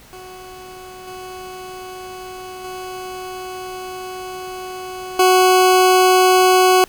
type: tone with level steps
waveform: 20% pulse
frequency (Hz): 370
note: F#4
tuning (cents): 0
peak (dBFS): -30 / -26 / -23 / -5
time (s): 0.13-6.84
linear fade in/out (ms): 0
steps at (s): 1.07 / 2.64 / 5.19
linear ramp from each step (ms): 5
effects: pink hiss -45 dBFS RMS until 6.88 s